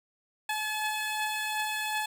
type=beating tone pair; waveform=15% pulse; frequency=855 / 857.7 Hz; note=A5 / A5; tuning=-50 / -44 cents; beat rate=2.7 Hz; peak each=-32 / -24 dBFS; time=0.49-2.06 s; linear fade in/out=5 ms; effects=none